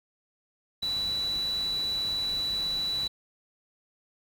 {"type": "tone in noise", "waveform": "sine", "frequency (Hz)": 3951, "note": "B7", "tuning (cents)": 0, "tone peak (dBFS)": -27, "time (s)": [0.82, 3.08], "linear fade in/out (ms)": 10, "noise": "pink", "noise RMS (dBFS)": -43, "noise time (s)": [0.82, 3.08], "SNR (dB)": 13, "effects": []}